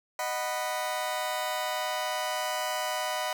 sawtooth chord, B major, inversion first, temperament just, 617.4 / 740.8 / 987.8 Hz, D#5 / F#5 / B5, -14 / +2 / 0 cents, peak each -30 dBFS, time 0.19-3.33 s, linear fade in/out 2 ms, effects 9-bit

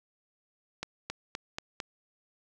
accelerating click train, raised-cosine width 0.2 ms, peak -17 dBFS, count 5, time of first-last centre 0.83-1.802 s, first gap 270 ms, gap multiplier 0.93, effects none

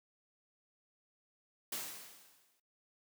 white noise with exponential decay, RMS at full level -38 dBFS, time 1.72-2.6 s, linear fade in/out 5 ms, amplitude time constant 190 ms, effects noise-tail reverb RT60 0.2 s tail -21 dB re dry + high-pass 150 Hz 12 dB/octave

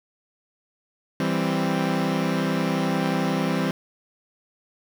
sawtooth chord, C major, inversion first, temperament equal, 164.81 / 196 / 261.6 Hz, E3 / G3 / C4, 0 / 0 / 0 cents, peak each -22 dBFS, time 1.2-3.71 s, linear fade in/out 2 ms, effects low-pass 4000 Hz 12 dB/octave + 7-bit

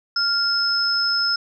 sine tone pair together, 1396 / 5192 Hz, F6 / E8, -1 / -27 cents, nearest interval octave + major seventh, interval 2274 cents, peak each -23 / -19 dBFS, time 0.16-1.36 s, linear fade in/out 5 ms, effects none

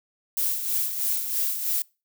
violet noise with tremolo, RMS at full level -24 dBFS, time 0.37-1.82 s, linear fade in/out 2 ms, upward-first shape sine, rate 3.1 Hz, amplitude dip 55%, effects noise-tail reverb RT60 0.3 s tail -25 dB re dry

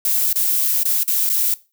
violet noise with dropouts, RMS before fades -18 dBFS, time 0.05-1.54 s, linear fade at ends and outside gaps 2 ms, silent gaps 0.329-0.357 / 0.833-0.853 / 1.033-1.078 / 1.292-1.298 s, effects noise-tail reverb RT60 0.3 s tail -20 dB re dry

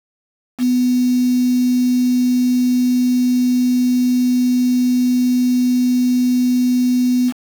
sine tone with quantisation, 249.1 Hz, B3, 15 cents sharp, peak -12 dBFS, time 0.58-7.33 s, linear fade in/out 50 ms, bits 5, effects none

